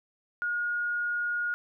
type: tone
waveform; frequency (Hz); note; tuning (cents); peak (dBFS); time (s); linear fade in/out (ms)
sine; 1435; F6; +47; -27; 0.42-1.54; 0
effects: none